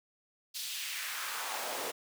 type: noise with high-pass filter sweep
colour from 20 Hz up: pink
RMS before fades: -38 dBFS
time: 0.54-1.92 s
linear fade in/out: 20 ms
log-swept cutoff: 4200 to 430 Hz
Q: 1.6
effects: none